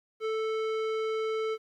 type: tone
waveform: square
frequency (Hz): 440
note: A4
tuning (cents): 0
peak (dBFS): -29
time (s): 0.2-1.58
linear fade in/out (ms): 50
effects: low-pass 3000 Hz 12 dB/octave + 11-bit